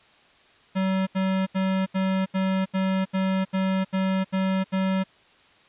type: tone bursts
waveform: square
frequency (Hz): 190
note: F#3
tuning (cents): +46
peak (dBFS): -22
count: 11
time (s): 0.75-5.04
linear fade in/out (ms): 20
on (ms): 320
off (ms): 77
effects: white hiss -56 dBFS RMS until 5.68 s + resampled to 8000 Hz